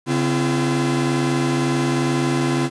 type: tone cluster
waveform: 45% pulse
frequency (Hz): 140.2 / 257.3 / 339.4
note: C#3 / C4 / F4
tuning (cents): +20 / -29 / -49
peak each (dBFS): -22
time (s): 0.06-2.7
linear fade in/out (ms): 50
effects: resampled to 22050 Hz + 8-bit